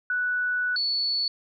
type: tone pair in turn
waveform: sine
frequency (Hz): 1480 / 4435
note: F#6 / C#8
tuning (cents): 0 / 0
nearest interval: octave + perfect fifth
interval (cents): 1900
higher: second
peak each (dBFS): -23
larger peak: neither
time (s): 0.1-0.76 / 0.76-1.28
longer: first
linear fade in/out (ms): 2
effects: none